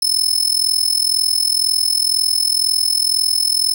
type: tone with amplitude modulation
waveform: sawtooth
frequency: 5240 Hz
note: E8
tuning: 11 cents flat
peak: -8 dBFS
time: 0.02-3.74 s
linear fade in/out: 5 ms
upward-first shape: sine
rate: 42 Hz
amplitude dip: 85%
effects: none